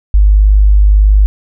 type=tone; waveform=sine; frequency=50.8 Hz; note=G#1; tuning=38 cents flat; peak=-3 dBFS; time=0.14-1.26 s; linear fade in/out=0 ms; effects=none